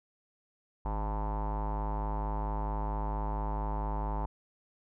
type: tone with low-pass filter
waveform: square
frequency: 52.2 Hz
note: G#1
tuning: 10 cents sharp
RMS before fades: -33 dBFS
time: 0.85-4.26 s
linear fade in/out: 5 ms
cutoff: 920 Hz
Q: 7.5
effects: none